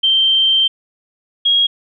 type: tone pair in turn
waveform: sine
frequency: 3136 / 3285 Hz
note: G7 / G#7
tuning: 0 / -20 cents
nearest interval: minor second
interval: 80 cents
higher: second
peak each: -10 dBFS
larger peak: neither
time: 0.03-0.68 / 1.45-1.67 s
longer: first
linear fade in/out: 10 ms
effects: none